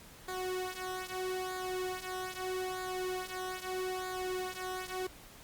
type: tone with flanger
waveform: sawtooth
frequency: 370 Hz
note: F#4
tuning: in tune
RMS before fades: -38 dBFS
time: 0.28-5.07 s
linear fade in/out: 5 ms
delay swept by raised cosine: 0.35 to 3.15 ms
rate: 0.79 Hz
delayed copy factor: -0.8
effects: pink hiss -54 dBFS RMS until 5.43 s + Opus 48 kbps